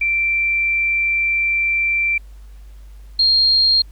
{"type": "tone pair in turn", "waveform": "sine", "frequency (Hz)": [2349, 4223], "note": ["D7", "C8"], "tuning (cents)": [0, 15], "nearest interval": "minor seventh", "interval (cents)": 1015, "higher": "second", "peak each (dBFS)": [-15, -11], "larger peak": "second", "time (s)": [[0.01, 2.18], [3.19, 3.82]], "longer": "first", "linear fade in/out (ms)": 5, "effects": ["added 50 Hz sine -36 dBFS peak until 3.91 s", "pink hiss -56 dBFS RMS until 3.91 s"]}